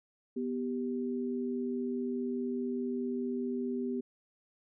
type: tone pair together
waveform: sine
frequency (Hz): 246.9 / 391.7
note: B3 / G4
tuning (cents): 0 / -1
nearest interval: minor sixth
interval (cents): 799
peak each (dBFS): -33 / -36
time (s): 0.36-4.01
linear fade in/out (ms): 10
effects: none